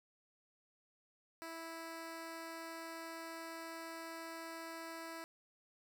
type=tone; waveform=10% pulse; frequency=328.6 Hz; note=E4; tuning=5 cents flat; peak=-37 dBFS; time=1.42-5.24 s; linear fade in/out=0 ms; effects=none